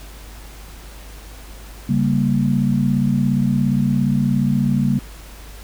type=chord; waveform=sine; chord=G diminished; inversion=second; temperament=equal; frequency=138.59 / 196 / 233.1 Hz; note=Db3 / G3 / Bb3; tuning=0 / 0 / 0 cents; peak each=-19 dBFS; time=1.89-4.99 s; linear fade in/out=5 ms; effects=added 51 Hz sine -36 dBFS peak until 5.63 s + pink hiss -42 dBFS RMS until 5.63 s